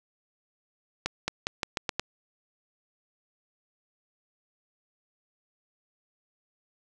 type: accelerating click train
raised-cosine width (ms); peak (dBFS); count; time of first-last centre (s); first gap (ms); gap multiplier
0.2; -10; 7; 1.06-1.996; 220; 0.86
effects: none